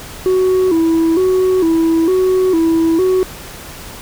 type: tone with vibrato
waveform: sine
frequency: 349.2 Hz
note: F4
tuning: in tune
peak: -7 dBFS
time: 0.26-3.23 s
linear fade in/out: 0 ms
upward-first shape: square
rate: 1.1 Hz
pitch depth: 110 cents each way
effects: tanh soft clip ceiling -9 dBFS + pink hiss -32 dBFS RMS until 4.01 s

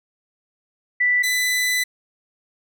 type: tone pair in turn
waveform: sine / sawtooth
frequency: 1975.5 / 1997.3 Hz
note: B6 / B6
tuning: 0 / +19 cents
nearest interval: unison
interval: 19 cents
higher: second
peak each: -15 dBFS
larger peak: neither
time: 1-1.23 / 1.23-1.84 s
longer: second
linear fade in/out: 10 ms
effects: none

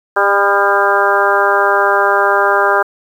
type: harmonic tone with a mistuned harmonic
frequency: 199.9 Hz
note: G3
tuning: 34 cents sharp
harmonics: 2 / 3 / 4 / 5 / 6 / 7 / 8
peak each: -17 / -17 / -17 / -17 / -17 / -17 / -17 dBFS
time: 0.16-2.83 s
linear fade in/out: 10 ms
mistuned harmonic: 6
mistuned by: +22 cents
effects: 7-bit

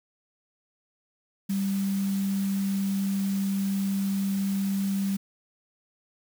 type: tone in noise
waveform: sine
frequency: 196 Hz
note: G3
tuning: in tune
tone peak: -24 dBFS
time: 1.49-5.17 s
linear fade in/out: 10 ms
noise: white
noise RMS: -42 dBFS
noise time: 1.49-5.17 s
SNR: +15 dB
effects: none

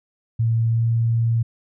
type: tone with pitch glide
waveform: sine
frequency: 114.2 to 115.33 Hz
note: A#2 to A#2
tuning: -35 to -18 cents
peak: -16 dBFS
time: 0.39-1.43 s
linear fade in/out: 10 ms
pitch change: +17 cents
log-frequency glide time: 0.66-0.84 s
effects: none

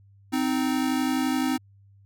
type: tone pair together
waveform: square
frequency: 259.4 / 311.1 Hz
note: C4 / D#4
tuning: -15 / 0 cents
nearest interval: minor third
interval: 315 cents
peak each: -25 / -28 dBFS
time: 0.32-1.58 s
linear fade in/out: 20 ms
effects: added 99 Hz sine -52 dBFS peak until 2.05 s

